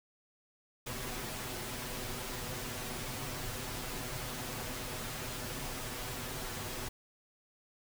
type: noise with comb filter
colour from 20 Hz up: pink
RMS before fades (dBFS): -40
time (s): 0.86-6.89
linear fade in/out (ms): 10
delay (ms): 8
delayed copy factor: +0.65
effects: none